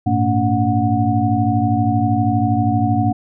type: tone cluster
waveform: sine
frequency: 101.3 / 113.9 / 226.8 / 285.7 / 731 Hz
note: G#2 / A#2 / A#3 / D4 / F#5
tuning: -43 / -40 / -47 / -48 / -21 cents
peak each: -20 dBFS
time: 0.06-3.13 s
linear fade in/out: 10 ms
effects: none